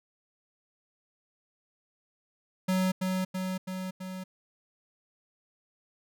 square tone with echo, 186.3 Hz, F#3, 12 cents sharp, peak -25 dBFS, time 2.68-2.92 s, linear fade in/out 10 ms, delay 330 ms, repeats 4, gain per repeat -3 dB, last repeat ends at 4.24 s, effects none

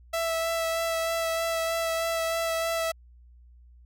sawtooth tone with vibrato, 659.3 Hz, E5, in tune, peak -22 dBFS, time 0.13-2.92 s, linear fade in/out 10 ms, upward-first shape sine, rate 3.2 Hz, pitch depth 13 cents each way, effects added 60 Hz sine -50 dBFS peak until 3.85 s

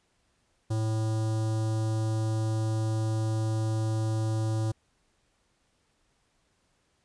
square tone with notch filter, 110 Hz, A2, in tune, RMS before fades -28 dBFS, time 0.7-4.72 s, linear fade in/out 10 ms, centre 2200 Hz, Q 0.5, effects pink hiss -71 dBFS RMS until 7.04 s + resampled to 22050 Hz

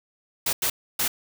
white noise bursts at uneven times, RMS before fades -24 dBFS, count 3, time 0.46-0.53 / 0.62-0.7 / 0.99-1.08 s, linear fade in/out 5 ms, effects none

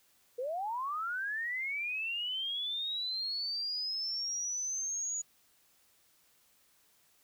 sine linear sweep, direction up, 468.3 to 6840 Hz, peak -33 dBFS, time 0.38-5.22 s, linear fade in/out 10 ms, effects white hiss -68 dBFS RMS until 7.23 s

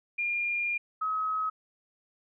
sine tone pair in turn, 2409 / 1276.1 Hz, D7 / D#6, +43 / +43 cents, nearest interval major seventh, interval 1100 cents, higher first, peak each -27 dBFS, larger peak neither, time 0.18-0.78 / 1.01-1.5 s, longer first, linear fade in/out 10 ms, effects none

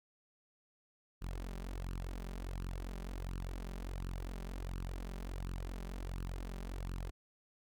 sawtooth tone with flanger, 44.95 Hz, F#1, 49 cents flat, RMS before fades -42 dBFS, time 1.21-7.11 s, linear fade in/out 20 ms, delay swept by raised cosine 0.68 to 5.18 ms, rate 1.4 Hz, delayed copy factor +0.7, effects none

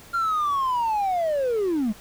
triangle linear sweep, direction down, 1396.9 to 198.1 Hz, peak -18 dBFS, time 0.13-1.93 s, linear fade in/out 20 ms, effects tanh soft clip ceiling -16 dBFS + pink hiss -47 dBFS RMS until 2 s

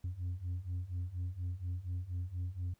sine beating tone pair, 87.31 / 91.51 Hz, F2 / F#2, 0 / -19 cents, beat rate 4.2 Hz, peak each -38 / -36 dBFS, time 0.04-2.74 s, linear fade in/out 5 ms, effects tanh soft clip ceiling -33 dBFS + pink hiss -74 dBFS RMS until 2.79 s

